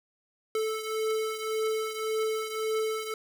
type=beating tone pair; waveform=square; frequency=437.5 / 439.3 Hz; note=A4 / A4; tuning=-10 / -3 cents; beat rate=1.8 Hz; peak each=-30 / -35 dBFS; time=0.55-3.14 s; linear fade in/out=2 ms; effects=none